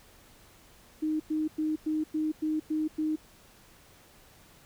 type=tone bursts; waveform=sine; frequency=310 Hz; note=D#4; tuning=6 cents flat; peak=-26 dBFS; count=8; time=1.02-3.16 s; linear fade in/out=10 ms; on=180 ms; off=100 ms; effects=pink hiss -57 dBFS RMS until 4.65 s